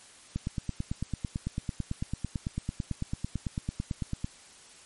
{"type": "click train", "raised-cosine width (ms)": 5, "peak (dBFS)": -18, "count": 36, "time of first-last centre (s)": [0.36, 4.245], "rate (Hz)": 9.01, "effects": ["white hiss -53 dBFS RMS until 4.85 s", "MP3 48 kbps"]}